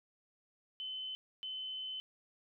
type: tone bursts at uneven times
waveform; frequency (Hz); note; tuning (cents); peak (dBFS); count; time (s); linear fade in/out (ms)
sine; 3045; F#7; +49; -39; 2; 0.8-1.15 / 1.43-2; 0
effects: none